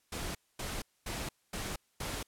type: noise bursts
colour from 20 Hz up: pink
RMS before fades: -38 dBFS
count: 5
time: 0.12-2.23 s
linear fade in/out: 5 ms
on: 230 ms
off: 240 ms
effects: white hiss -73 dBFS RMS until 2.27 s + low-pass 12000 Hz 12 dB/octave